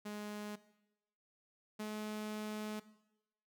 sawtooth tone pair in turn, 208.8 / 213.2 Hz, G#3 / G#3, +10 / +46 cents, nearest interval unison, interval 36 cents, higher second, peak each -38 / -36 dBFS, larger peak second, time 0.05-0.56 / 1.79-2.8 s, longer second, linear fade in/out 10 ms, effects noise-tail reverb RT60 0.9 s tail -17 dB re dry

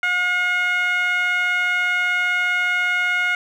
15% pulse tone with band-pass filter, 719 Hz, F#5, 50 cents flat, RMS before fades -20 dBFS, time 0.03-3.35 s, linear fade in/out 2 ms, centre 1800 Hz, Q 4.8, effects none

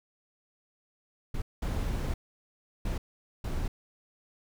brown noise bursts at uneven times, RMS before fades -31 dBFS, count 4, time 1.34-1.42 / 1.62-2.14 / 2.85-2.98 / 3.44-3.68 s, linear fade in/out 5 ms, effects none

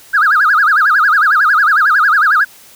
sine tone with vibrato, 1430 Hz, F6, 41 cents sharp, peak -6 dBFS, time 0.13-2.45 s, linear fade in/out 20 ms, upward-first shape sine, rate 11 Hz, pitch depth 280 cents each way, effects tanh soft clip ceiling -3 dBFS + white hiss -41 dBFS RMS until 2.75 s

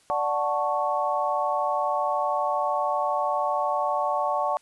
sine chord, D major seventh, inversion none, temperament equal, 587.3 / 740 / 880 / 1108.7 Hz, D5 / F#5 / A5 / C#6, 0 / 0 / 0 / 0 cents, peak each -28 dBFS, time 0.1-4.57 s, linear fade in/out 0 ms, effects white hiss -60 dBFS RMS until 4.61 s + resampled to 24000 Hz

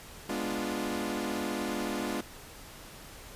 sawtooth chord, G# diminished seventh, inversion none, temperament equal, 207.7 / 246.9 / 293.7 / 349.2 Hz, G#3 / B3 / D4 / F4, 0 / 0 / 0 / 0 cents, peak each -33 dBFS, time 0.29-2.21 s, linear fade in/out 5 ms, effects pink hiss -48 dBFS RMS until 3.35 s + resampled to 32000 Hz

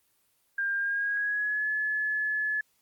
sine tone with pitch glide, 1600 to 1714.8 Hz, G6 to A6, +35 to -45 cents, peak -26 dBFS, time 0.58-2.61 s, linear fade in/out 5 ms, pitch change +120 cents, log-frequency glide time 0.76-1.68 s, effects white hiss -70 dBFS RMS until 2.81 s + Opus 24 kbps

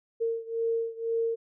sine beating tone pair, 456.9 / 458.9 Hz, A#4 / A#4, -35 / -27 cents, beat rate 2 Hz, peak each -29 / -31 dBFS, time 0.2-1.36 s, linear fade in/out 20 ms, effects none

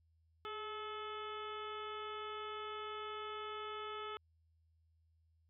harmonic tone with a mistuned harmonic, 431.6 Hz, A4, 33 cents flat, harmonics 1 / 2 / 3 / 4 / 5 / 6 / 7 / 8, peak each -47 / -53 / -45 / -58 / -56 / -59 / -54 / -56 dBFS, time 0.45-4.17 s, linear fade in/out 0 ms, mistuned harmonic 1, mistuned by -44 cents, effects added 81 Hz sine -70 dBFS peak until 5.49 s

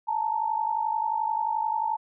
sine tone pair together, 865 / 916.4 Hz, A5 / A#5, -30 / -30 cents, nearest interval minor second, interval 100 cents, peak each -27 dBFS, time 0.07-1.97 s, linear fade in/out 20 ms, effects none

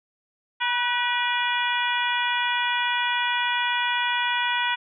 harmonic tone with a mistuned harmonic, 483.5 Hz, B4, 37 cents flat, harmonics 2 / 3 / 4 / 5 / 6 / 7, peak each -26 / -28 / -29 / -30 / -31 / -31 dBFS, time 0.6-4.76 s, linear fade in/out 20 ms, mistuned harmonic 3, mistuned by +46 cents, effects none

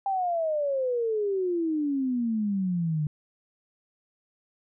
sine exponential sweep, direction down, 798 to 147.3 Hz, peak -24 dBFS, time 0.06-3.07 s, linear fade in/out 2 ms, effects none

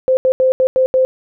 sine tone bursts at uneven times, 519 Hz, C5, 14 cents flat, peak -9 dBFS, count 6, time 0.08-0.17 / 0.25-0.32 / 0.4-0.52 / 0.6-0.67 / 0.76-0.86 / 0.94-1.05 s, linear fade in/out 0 ms, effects none

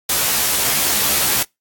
white noise with comb filter, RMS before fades -17 dBFS, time 0.09-1.43 s, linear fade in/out 5 ms, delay 14 ms, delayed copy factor +0.85, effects noise-tail reverb RT60 0.2 s tail -26 dB re dry + AAC 64 kbps

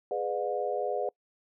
sine chord, G# diminished seventh, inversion none, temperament just, 415.3 / 498.4 / 598 / 717.6 Hz, G#4 / B4 / D5 / F5, 0 / +16 / +31 / +47 cents, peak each -34 / -33 / -34 / -34 dBFS, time 0.11-1.09 s, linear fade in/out 2 ms, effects noise-tail reverb RT60 0.1 s tail -26 dB re dry

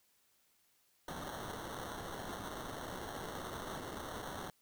blue noise with sample-and-hold, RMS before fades -44 dBFS, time 1.08-4.5 s, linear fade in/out 2 ms, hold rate 2450 Hz, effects white hiss -73 dBFS RMS until 4.61 s

